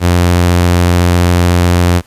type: tone with vibrato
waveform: sawtooth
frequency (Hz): 87.9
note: F2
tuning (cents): +12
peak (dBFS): -3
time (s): 0-2.02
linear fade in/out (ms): 50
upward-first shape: sine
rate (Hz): 14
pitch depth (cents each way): 11
effects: pink hiss -46 dBFS RMS until 2.06 s + resampled to 32000 Hz